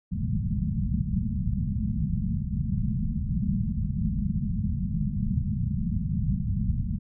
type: low-pass noise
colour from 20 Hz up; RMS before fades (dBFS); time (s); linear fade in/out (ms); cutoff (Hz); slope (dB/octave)
white; -27; 0.11-6.99; 20; 220; 96
effects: none

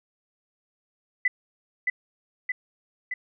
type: tone with echo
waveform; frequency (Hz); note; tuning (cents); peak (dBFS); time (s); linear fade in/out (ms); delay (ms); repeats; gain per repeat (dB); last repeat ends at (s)
sine; 2000; B6; +21; -18; 1.25-1.28; 5; 620; 3; -3; 3.14
effects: none

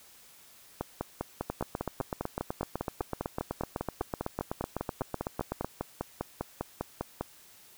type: two click trains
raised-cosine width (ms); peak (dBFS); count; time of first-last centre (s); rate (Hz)
1; -17 / -17; 33 / 34; 0.81-7.21 / 1.5-5.646; 5 / 7.96
effects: white hiss -56 dBFS RMS until 7.77 s

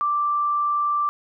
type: tone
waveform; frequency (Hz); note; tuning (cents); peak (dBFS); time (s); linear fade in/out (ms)
sine; 1174.7; D6; 0; -19; 0.01-1.09; 0
effects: none

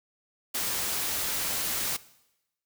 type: noise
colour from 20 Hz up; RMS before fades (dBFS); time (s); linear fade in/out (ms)
white; -30; 0.54-1.97; 10
effects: noise-tail reverb RT60 0.9 s tail -19 dB re dry

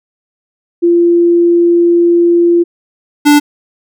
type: tone pair in turn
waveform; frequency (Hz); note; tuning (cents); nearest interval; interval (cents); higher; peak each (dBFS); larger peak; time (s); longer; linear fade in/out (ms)
sine / square; 343.9 / 293.1; F4 / D4; -27 / -3; minor third; 276; first; -5 / -4; second; 0.82-2.64 / 3.25-3.4; first; 20
effects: none

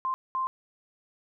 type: tone bursts at uneven times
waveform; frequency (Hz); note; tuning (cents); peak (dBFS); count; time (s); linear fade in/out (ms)
sine; 1046.5; C6; 0; -26; 2; 0.05-0.14 / 0.35-0.47; 0
effects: none

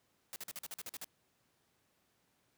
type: noise bursts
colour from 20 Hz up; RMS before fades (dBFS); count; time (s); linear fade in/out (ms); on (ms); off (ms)
white; -44; 10; 0.33-1.044; 0; 30; 46
effects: pink hiss -75 dBFS RMS until 2.57 s + high-pass 100 Hz 12 dB/octave

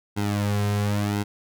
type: tone with flanger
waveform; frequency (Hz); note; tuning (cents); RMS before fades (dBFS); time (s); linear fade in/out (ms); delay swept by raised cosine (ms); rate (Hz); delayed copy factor
sawtooth; 102.7; G#2; -19; -24; 0.16-1.24; 20; 1.7 to 3.5; 0.95; -0.85
effects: none

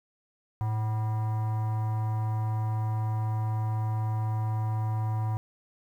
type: tone with frequency modulation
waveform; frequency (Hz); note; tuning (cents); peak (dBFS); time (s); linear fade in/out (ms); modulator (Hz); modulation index
sine; 110; A2; 0; -23; 0.61-5.37; 0; 864; 0.34
effects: tanh soft clip ceiling -25 dBFS + 10-bit

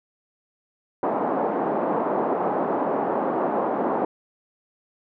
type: band-pass noise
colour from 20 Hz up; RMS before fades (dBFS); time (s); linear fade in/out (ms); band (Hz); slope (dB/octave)
white; -24; 1.03-4.05; 2; 210 to 900; 24
effects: none

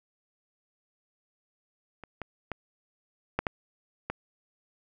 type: clicks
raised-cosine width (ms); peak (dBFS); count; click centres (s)
0.5; -28 / -21 / -18 / -11 / -12 / -16; 6; 2.037 / 2.217 / 2.517 / 3.39 / 3.468 / 4.1
effects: none

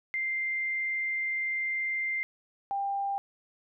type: tone pair in turn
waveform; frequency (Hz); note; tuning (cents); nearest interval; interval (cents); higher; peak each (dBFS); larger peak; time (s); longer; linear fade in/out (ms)
sine; 2093 / 794.9; C7 / G5; 0 / +24; octave + perfect fourth; 1676; first; -28; neither; 0.14-2.23 / 2.71-3.18; first; 0
effects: none

